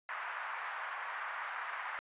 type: band-pass noise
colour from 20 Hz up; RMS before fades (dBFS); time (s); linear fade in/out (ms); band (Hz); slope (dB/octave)
white; -41; 0.09-1.99; 0; 850 to 1800; 24
effects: resampled to 8000 Hz